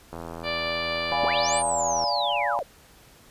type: click train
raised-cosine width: 1 ms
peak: -22 dBFS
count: 160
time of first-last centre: 0.13-2.039 s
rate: 83.3 Hz
type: harmonic tone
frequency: 587.3 Hz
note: D5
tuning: in tune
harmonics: 1 / 2 / 3 / 4 / 5 / 6 / 7 / 8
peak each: -31 / -34 / -35 / -32 / -37 / -38 / -38 / -37 dBFS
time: 0.43-1.63 s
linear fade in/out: 50 ms
type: chord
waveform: sine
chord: D diminished seventh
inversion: none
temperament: equal with one note detuned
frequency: 580.9 / 698.5 / 830.6 / 987.8 Hz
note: D5 / F5 / Ab5 / Cb6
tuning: -19 / 0 / 0 / 0 cents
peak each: -30 / -29 / -27 / -31 dBFS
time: 1.12-2.59 s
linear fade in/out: 0 ms
type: linear two-way sweep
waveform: sine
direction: up then down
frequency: 51.91 to 8870 to 470.6 Hz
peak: -27 dBFS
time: 1.23-2.63 s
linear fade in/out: 5 ms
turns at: 1.6 s
effects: pink hiss -53 dBFS RMS until 3.3 s + resampled to 32000 Hz